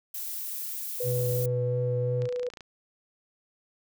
violet noise, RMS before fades -35 dBFS, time 0.14-1.46 s, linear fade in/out 5 ms
sine tone, 493.9 Hz, B4, in tune, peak -28 dBFS, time 1-2.49 s, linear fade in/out 5 ms
triangle tone with vibrato, 123.47 Hz, B2, in tune, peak -25 dBFS, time 1.03-2.29 s, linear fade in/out 50 ms, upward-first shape triangle, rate 2.9 Hz, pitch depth 28 cents each way
click train, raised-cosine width 0.2 ms, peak -26 dBFS, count 12, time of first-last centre 2.22-2.607 s, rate 28.4 Hz
effects none

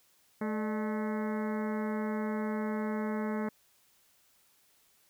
harmonic tone with a mistuned harmonic, 215.7 Hz, A3, 34 cents flat, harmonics 1 / 2 / 3 / 4 / 5 / 6 / 7 / 8 / 9 / 10, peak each -32 / -38 / -42 / -44 / -46 / -48 / -49 / -50 / -51 / -52 dBFS, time 0.41-3.49 s, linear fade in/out 5 ms, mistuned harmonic 3, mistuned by -100 cents, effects white hiss -67 dBFS RMS until 5.09 s

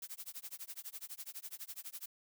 blue noise with tremolo, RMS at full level -44 dBFS, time 0.02-2.06 s, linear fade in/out 5 ms, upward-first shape sine, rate 12 Hz, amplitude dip 100%, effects none

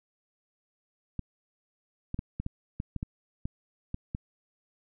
clicks, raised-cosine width 5 ms, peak -20 dBFS, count 11, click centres 1.193 / 2.144 / 2.191 / 2.4 / 2.464 / 2.801 / 2.963 / 3.029 / 3.455 / 3.944 / 4.149 s, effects none

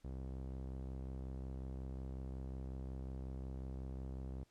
sawtooth tone with low-pass filter, 65.5 Hz, C2, 2 cents sharp, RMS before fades -45 dBFS, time 0.04-4.44 s, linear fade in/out 10 ms, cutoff 580 Hz, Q 0.61, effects pink hiss -75 dBFS RMS until 4.5 s + low-pass 10000 Hz 12 dB/octave

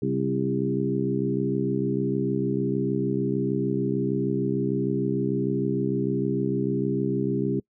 harmonic tone with a mistuned harmonic, 66.6 Hz, C2, 31 cents sharp, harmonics 2 / 3 / 4 / 5 / 6, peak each -29 / -29 / -29 / -29 / -29 dBFS, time 0.02-7.6 s, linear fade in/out 5 ms, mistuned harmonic 3, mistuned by -45 cents, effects noise-tail reverb RT60 0.1 s tail -25 dB re dry

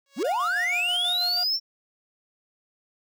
5% pulse tone with exponential growth, 555 Hz, C#5, 2 cents sharp, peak -21 dBFS, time 0.06-0.23 s, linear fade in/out 2 ms, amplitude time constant 36 ms
triangle linear sweep, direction up, 174.2 to 5500 Hz, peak -21 dBFS, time 0.16-1.6 s, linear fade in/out 50 ms
35% pulse tone with tremolo, 712 Hz, F5, 33 cents sharp, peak -30 dBFS, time 0.24-1.44 s, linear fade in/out 10 ms, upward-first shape square, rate 6.2 Hz, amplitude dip 40%
effects none

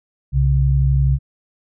sine tone pair together, 64.08 / 136.1 Hz, C2 / C#3, -35 / -31 cents, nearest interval octave + minor second, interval 1304 cents, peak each -15 dBFS, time 0.32-1.19 s, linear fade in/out 50 ms, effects none

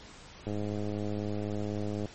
click train, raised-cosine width 2 ms, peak -22 dBFS, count 166, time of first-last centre 0.47-2.057 s, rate 104 Hz, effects pink hiss -50 dBFS RMS until 2.14 s + MP3 32 kbps

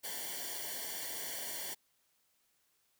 white noise with comb filter, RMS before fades -41 dBFS, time 0.03-1.75 s, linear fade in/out 20 ms, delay 0.78 ms, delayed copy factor -0.9, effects white hiss -75 dBFS RMS until 2.99 s

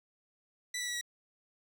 15% pulse tone with pitch steps, 1975.5 / 1957.3 / 1939.3 / 1921.5 Hz, B6 / B6 / B6 / B6, 0 / -16 / -32 / -48 cents, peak -28 dBFS, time 0.74-1.012 s, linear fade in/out 5 ms, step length 68 ms, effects none

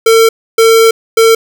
square tone bursts at uneven times, 451.7 Hz, A4, 45 cents sharp, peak -4 dBFS, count 3, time 0.06-0.29 / 0.58-0.91 / 1.17-1.35 s, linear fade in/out 5 ms, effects none

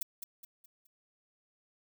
violet noise with echo, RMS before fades -33 dBFS, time 0.01-0.03 s, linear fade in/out 5 ms, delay 210 ms, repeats 4, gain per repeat -8 dB, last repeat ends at 0.87 s, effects none

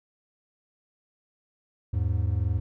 triangle tone pair together, 81 / 103.29 Hz, E2 / G#2, -30 / -9 cents, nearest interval major third, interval 421 cents, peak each -24 / -24 dBFS, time 1.93-2.6 s, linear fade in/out 10 ms, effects none

